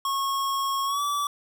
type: tone with pitch glide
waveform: square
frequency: 1094 to 1153 Hz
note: C#6 to D6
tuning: -23 to -32 cents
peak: -25 dBFS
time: 0.05-1.27 s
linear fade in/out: 2 ms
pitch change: +91 cents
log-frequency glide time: 0.85-1.02 s
effects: none